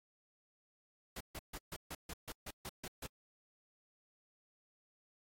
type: noise bursts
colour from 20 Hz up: pink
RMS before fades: -45 dBFS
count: 11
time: 1.16-3.066 s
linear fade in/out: 5 ms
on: 46 ms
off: 140 ms
effects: AAC 48 kbps